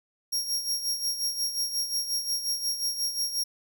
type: tone with tremolo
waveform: sawtooth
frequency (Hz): 5588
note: F8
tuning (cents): 0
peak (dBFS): -22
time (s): 0.32-3.44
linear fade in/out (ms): 10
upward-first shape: sine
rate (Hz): 5.6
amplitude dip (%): 65
effects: none